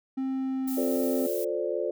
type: tone with pitch glide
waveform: triangle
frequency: 264.9 to 262.2 Hz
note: C4 to C4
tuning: +22 to +4 cents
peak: -25 dBFS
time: 0.17-1.27 s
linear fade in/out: 10 ms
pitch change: -18 cents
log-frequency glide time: 0.28-0.93 s
type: noise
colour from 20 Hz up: violet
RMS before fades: -38 dBFS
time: 0.67-1.45 s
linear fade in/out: 10 ms
type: chord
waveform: sine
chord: D minor seventh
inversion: first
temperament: equal with one note detuned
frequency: 354.7 / 440 / 523.3 / 587.3 Hz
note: F4 / A4 / C5 / D5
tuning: +27 / 0 / 0 / 0 cents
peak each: -32 dBFS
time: 0.77-1.91 s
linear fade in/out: 5 ms
effects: none